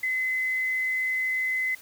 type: tone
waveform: sine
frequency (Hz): 2037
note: C7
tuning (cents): -47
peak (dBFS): -24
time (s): 0.03-1.75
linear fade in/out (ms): 5
effects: white hiss -50 dBFS RMS until 1.81 s